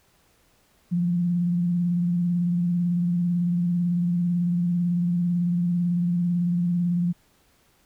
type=tone with vibrato; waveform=sine; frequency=174.61 Hz; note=F3; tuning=in tune; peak=-20 dBFS; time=0.91-7.13 s; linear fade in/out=20 ms; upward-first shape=square; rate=18 Hz; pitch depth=27 cents each way; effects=pink hiss -62 dBFS RMS until 7.85 s